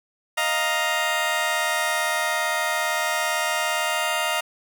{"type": "chord", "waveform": "15% pulse", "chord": "Eb suspended second", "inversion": "none", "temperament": "just", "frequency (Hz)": [622.3, 700, 933.4], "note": ["Eb5", "F5", "Bb5"], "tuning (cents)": [0, 4, 2], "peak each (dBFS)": -20, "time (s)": [0.37, 4.41], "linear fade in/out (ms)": 10, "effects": []}